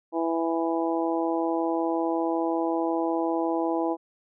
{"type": "harmonic tone", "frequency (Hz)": 165.4, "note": "E3", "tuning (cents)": 6, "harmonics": [2, 3, 4, 5, 6], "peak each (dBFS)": [-26, -31, -31, -31, -35], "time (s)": [0.12, 3.97], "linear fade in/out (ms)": 50, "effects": []}